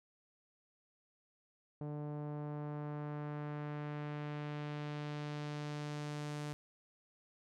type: tone with low-pass filter sweep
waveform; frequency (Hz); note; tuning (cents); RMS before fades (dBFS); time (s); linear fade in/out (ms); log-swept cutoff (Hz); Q
sawtooth; 148.2; D3; +16; -42; 1.81-6.53; 0; 650 to 8900; 0.93
effects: none